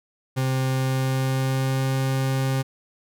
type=tone with pitch glide; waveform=40% pulse; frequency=131.3 to 133.29 Hz; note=C3 to C3; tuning=+6 to +32 cents; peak=-20 dBFS; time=0.36-2.63 s; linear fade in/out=20 ms; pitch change=+26 cents; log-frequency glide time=0.67-1.94 s; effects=none